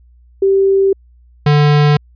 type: tone pair in turn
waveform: sine / square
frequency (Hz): 389.6 / 147.55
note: G4 / D3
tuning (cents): -11 / +8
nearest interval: octave + perfect fourth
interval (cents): 1681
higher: first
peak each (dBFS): -8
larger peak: neither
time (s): 0.42-0.93 / 1.46-1.97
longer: neither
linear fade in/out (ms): 5
effects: added 60 Hz sine -43 dBFS peak until 2.15 s + resampled to 11025 Hz